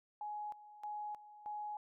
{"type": "tone with tremolo", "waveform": "sine", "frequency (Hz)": 838, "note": "G#5", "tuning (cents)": 15, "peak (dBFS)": -40, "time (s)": [0.21, 1.77], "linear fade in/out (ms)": 2, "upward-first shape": "square", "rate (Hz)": 1.6, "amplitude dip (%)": 80, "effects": []}